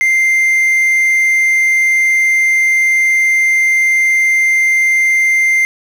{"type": "tone with quantisation", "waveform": "triangle", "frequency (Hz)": 2093, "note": "C7", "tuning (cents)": 0, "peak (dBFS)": -7, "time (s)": [0.01, 5.65], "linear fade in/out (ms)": 0, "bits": 6, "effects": []}